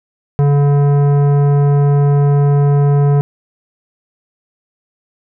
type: tone with tanh clipping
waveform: sine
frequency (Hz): 143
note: D3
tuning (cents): -46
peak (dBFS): -10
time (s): 0.39-3.21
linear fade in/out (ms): 0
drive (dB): 14
effects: none